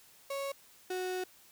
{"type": "tone pair in turn", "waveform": "35% pulse", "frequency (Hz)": [553, 368.2], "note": ["C#5", "F#4"], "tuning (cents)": [-4, -8], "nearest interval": "perfect fifth", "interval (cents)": 704, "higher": "first", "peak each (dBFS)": [-33, -32], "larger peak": "second", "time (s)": [[0.3, 0.52], [0.9, 1.24]], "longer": "second", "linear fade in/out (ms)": 5, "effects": ["white hiss -60 dBFS RMS until 1.51 s"]}